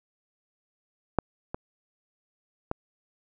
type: clicks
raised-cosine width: 1 ms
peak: -7 / -18 / -14 dBFS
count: 3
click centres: 1.187 / 1.545 / 2.714 s
effects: none